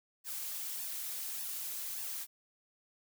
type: noise with flanger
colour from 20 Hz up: blue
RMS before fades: -40 dBFS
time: 0.24-2.27 s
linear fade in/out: 50 ms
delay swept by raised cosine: 1.1 to 5 ms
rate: 1.7 Hz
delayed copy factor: +0.65
effects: none